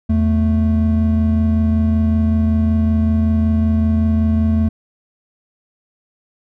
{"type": "tone pair together", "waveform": "triangle", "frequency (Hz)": [81.9, 220.4], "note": ["E2", "A3"], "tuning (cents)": [-11, 3], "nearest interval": "octave + perfect fourth", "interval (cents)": 1714, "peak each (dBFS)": -13, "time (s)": [0.09, 4.69], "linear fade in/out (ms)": 10, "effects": []}